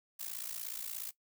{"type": "noise with amplitude modulation", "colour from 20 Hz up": "blue", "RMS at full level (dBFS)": -38, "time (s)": [0.19, 1.11], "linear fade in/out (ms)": 10, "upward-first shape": "sine", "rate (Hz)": 56.9, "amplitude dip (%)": 85, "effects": ["noise-tail reverb RT60 0.1 s tail -17 dB re dry"]}